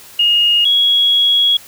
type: tone pair in turn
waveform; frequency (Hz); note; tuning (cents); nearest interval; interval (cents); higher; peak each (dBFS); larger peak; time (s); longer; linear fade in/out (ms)
sine; 2855 / 3327; F7 / G#7; +37 / +2; minor third; 265; second; -9; neither; 0.19-0.65 / 0.65-1.57; second; 5
effects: white hiss -39 dBFS RMS until 1.67 s